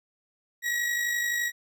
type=tone with amplitude modulation; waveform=40% pulse; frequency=1911 Hz; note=A#6; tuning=43 cents sharp; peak=-23 dBFS; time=0.62-1.52 s; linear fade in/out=50 ms; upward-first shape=sine; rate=51.7 Hz; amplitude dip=40%; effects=none